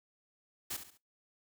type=noise with echo; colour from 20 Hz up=white; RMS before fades=-38 dBFS; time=0.7-0.77 s; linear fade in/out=10 ms; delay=69 ms; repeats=3; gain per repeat=-9 dB; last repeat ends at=0.977 s; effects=noise-tail reverb RT60 0.2 s tail -21 dB re dry